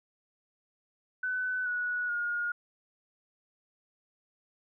sine tone with pitch steps, 1505 / 1466.4 / 1428.8 Hz, F#6 / F#6 / F6, +29 / -16 / +39 cents, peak -29 dBFS, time 1.23-2.52 s, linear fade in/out 5 ms, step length 430 ms, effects none

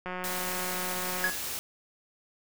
click train, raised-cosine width 0.5 ms, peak -21 dBFS, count 226, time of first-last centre 0.06-1.296 s, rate 182 Hz
white noise, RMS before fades -35 dBFS, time 0.24-1.59 s, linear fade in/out 0 ms
triangle tone with exponential decay, 1674 Hz, G#6, 13 cents sharp, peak -20 dBFS, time 1.24-1.43 s, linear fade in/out 2 ms, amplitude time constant 41 ms
effects none

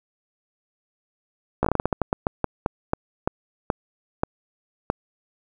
slowing click train, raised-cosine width 1 ms, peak -6 dBFS, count 19, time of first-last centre 1.63-4.901 s, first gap 15 ms, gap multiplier 1.25, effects 8-bit

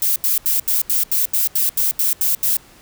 violet noise bursts, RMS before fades -17 dBFS, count 12, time 0.02-2.569 s, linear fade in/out 2 ms, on 140 ms, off 79 ms, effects pink hiss -47 dBFS RMS until 2.81 s

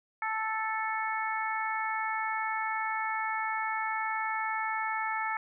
harmonic tone, 439.6 Hz, A4, 2 cents flat, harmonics 2 / 3 / 4 / 5, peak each -33 / -35 / -36 / -37 dBFS, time 0.22-5.37 s, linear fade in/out 2 ms, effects none

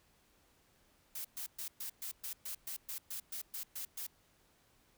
blue noise bursts, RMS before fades -42 dBFS, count 14, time 1.15-4.068 s, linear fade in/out 5 ms, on 97 ms, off 120 ms, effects pink hiss -70 dBFS RMS until 4.97 s

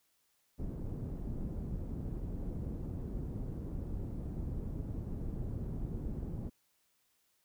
pink low-pass noise, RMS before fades -39 dBFS, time 0.58-6.5 s, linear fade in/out 20 ms, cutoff 260 Hz, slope 12 dB/octave, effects white hiss -75 dBFS RMS until 7.44 s

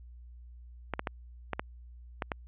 clicks, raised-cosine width 0.5 ms, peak -16 dBFS, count 7, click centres 0.937 / 0.994 / 1.072 / 1.533 / 1.595 / 2.222 / 2.318 s, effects added 60 Hz sine -47 dBFS peak until 2.47 s + resampled to 8000 Hz

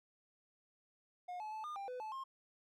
triangle tone with pitch steps, 718 / 858 / 870 / 1212 / 793 / 501 / 868 / 1066 Hz, F5 / A5 / A5 / D#6 / G5 / B4 / A5 / C6, +48 / -44 / -20 / -46 / +20 / +25 / -24 / +32 cents, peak -40 dBFS, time 1.28-2.24 s, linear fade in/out 10 ms, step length 120 ms, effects none

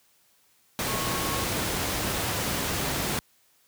sine tone in noise, 1095 Hz, C#6, 22 cents flat, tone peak -34 dBFS, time 0.88-1.44 s, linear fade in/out 0 ms, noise pink, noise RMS -28 dBFS, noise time 0.79-3.19 s, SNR -9 dB, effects white hiss -64 dBFS RMS until 3.67 s + high-pass 60 Hz 12 dB/octave

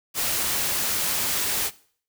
white noise, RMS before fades -25 dBFS, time 0.14-1.71 s, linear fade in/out 50 ms, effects noise-tail reverb RT60 0.5 s tail -19 dB re dry

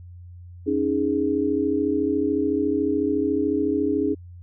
sine chord, C# suspended second, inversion none, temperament equal, 277.2 / 311.1 / 415.3 Hz, C#4 / D#4 / G#4, 0 / 0 / 0 cents, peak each -24 dBFS, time 0.66-4.15 s, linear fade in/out 20 ms, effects added 88 Hz sine -39 dBFS peak until 4.42 s

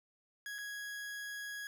40% pulse tone with dropouts, 1661.2 Hz, G#6, in tune, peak -40 dBFS, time 0.46-1.67 s, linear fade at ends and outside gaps 1 ms, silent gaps 0.583-0.586 s, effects none

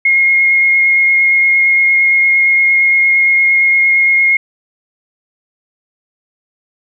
sine tone with vibrato, 2149 Hz, C7, 46 cents sharp, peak -7 dBFS, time 0.05-4.37 s, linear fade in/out 5 ms, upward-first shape triangle, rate 8.7 Hz, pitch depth 11 cents each way, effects none

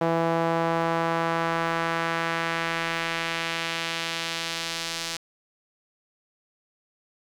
sawtooth tone with band-pass filter sweep, 165.9 Hz, E3, 11 cents sharp, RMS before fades -27 dBFS, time 0.01-5.17 s, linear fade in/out 5 ms, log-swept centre 670 to 5000 Hz, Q 1.1, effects 9-bit

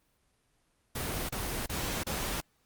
pink noise bursts, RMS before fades -34 dBFS, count 4, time 0.95-2.406 s, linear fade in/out 5 ms, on 340 ms, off 32 ms, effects pink hiss -72 dBFS RMS until 2.65 s + Opus 24 kbps

